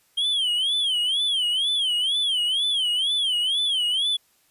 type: tone with vibrato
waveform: triangle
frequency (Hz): 3178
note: G7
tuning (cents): +23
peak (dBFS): -19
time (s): 0.17-4.17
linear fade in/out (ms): 10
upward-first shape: sine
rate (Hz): 2.1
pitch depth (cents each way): 170
effects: white hiss -63 dBFS RMS until 4.5 s + resampled to 32000 Hz